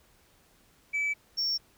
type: tone pair in turn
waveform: sine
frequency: 2302 / 5475 Hz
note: D7 / F8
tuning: -35 / -35 cents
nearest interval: octave + minor third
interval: 1500 cents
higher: second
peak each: -24 dBFS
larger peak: neither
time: 0.93-1.14 / 1.37-1.58 s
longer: neither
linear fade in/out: 20 ms
effects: tanh soft clip ceiling -25 dBFS + pink hiss -63 dBFS RMS until 1.77 s